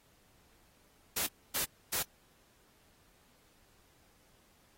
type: noise bursts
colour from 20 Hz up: white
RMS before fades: -33 dBFS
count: 3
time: 1.16-2.03 s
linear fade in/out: 10 ms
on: 110 ms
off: 270 ms
effects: pink hiss -67 dBFS RMS until 4.77 s + AAC 48 kbps